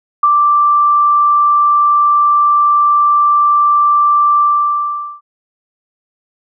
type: tone with ADSR envelope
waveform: sine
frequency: 1174.7 Hz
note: D6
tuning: in tune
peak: -5 dBFS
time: 0.23-5.21 s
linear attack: 5 ms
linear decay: 37 ms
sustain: -2 dB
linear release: 800 ms
effects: none